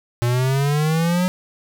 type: exponential sweep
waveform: square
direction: up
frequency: 118.2 to 185 Hz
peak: -17 dBFS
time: 0.22-1.28 s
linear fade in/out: 0 ms
effects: none